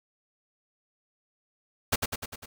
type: noise with echo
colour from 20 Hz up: pink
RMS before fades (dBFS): -24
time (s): 1.92-1.96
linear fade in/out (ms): 10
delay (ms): 100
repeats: 5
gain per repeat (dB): -4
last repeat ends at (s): 2.46
effects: none